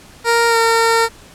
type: tone with pitch glide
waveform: 15% pulse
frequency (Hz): 466.2 to 456.9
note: A#4 to A#4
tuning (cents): 0 to -35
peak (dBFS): -5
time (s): 0.24-1.09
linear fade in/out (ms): 50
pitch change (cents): -35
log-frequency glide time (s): 0.48-0.57
effects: pink hiss -42 dBFS RMS until 1.34 s + low-pass 11000 Hz 12 dB/octave